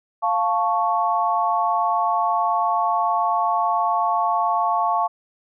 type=chord; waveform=sine; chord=F augmented; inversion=none; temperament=equal; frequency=698.5 / 880 / 1108.7 Hz; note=F5 / A5 / C#6; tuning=0 / 0 / 0 cents; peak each=-22 dBFS; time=0.22-5.08 s; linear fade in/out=20 ms; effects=none